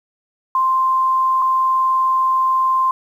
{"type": "tone pair in turn", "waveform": "sine", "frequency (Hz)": [1046.5, 1046.5], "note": ["C6", "C6"], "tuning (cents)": [0, 0], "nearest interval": "unison", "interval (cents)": 0, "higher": "neither", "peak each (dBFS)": -13, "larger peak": "neither", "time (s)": [[0.55, 1.42], [1.42, 2.91]], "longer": "second", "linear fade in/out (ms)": 2, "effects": ["8-bit"]}